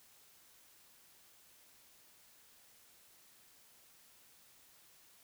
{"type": "silence", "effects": ["white hiss -64 dBFS RMS until 5.23 s"]}